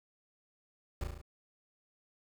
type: noise with echo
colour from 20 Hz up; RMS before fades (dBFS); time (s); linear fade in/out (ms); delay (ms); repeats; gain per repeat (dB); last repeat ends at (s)
brown; -35; 1.01-1.04; 2; 35; 5; -3; 1.215
effects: none